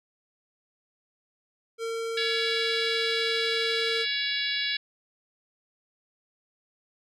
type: tone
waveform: square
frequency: 455.8 Hz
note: A#4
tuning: 39 cents flat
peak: -30 dBFS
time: 1.78-4.06 s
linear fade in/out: 50 ms
type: harmonic tone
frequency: 564 Hz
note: C#5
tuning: 30 cents sharp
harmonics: 3 / 4 / 5 / 6 / 7 / 8 / 9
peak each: -33 / -33 / -36 / -33 / -31 / -39 / -37 dBFS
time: 2.17-4.77 s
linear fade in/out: 5 ms
effects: low-pass 9000 Hz 12 dB/octave